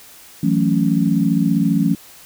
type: chord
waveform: sine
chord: F# minor seventh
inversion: third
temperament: equal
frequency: 164.81 / 185 / 220 / 277.2 Hz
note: E3 / F#3 / A3 / C#4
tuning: 0 / 0 / 0 / 0 cents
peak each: -19 dBFS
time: 0.43-1.95 s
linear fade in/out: 5 ms
effects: white hiss -43 dBFS RMS until 2.25 s